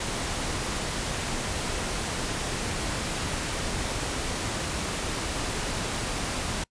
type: noise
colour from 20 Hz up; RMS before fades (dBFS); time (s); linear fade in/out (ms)
pink; -30; 0-6.64; 5
effects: noise-tail reverb RT60 0.1 s tail -25 dB re dry + resampled to 22050 Hz